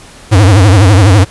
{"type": "tone with vibrato", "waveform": "square", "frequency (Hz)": 99, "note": "G2", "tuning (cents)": 18, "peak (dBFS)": -3, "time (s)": [0.31, 1.25], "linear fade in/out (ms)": 20, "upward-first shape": "triangle", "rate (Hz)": 12, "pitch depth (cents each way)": 220, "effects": ["pink hiss -35 dBFS RMS until 1.3 s", "resampled to 24000 Hz"]}